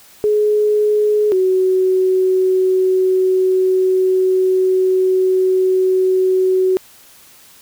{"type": "tone pair in turn", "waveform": "sine", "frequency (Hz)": [421.2, 373.8], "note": ["G#4", "F#4"], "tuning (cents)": [24, 18], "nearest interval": "major second", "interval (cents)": 206, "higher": "first", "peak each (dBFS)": -11, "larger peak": "neither", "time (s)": [[0.24, 1.32], [1.32, 6.77]], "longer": "second", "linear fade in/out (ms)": 0, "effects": ["white hiss -45 dBFS RMS until 7.61 s"]}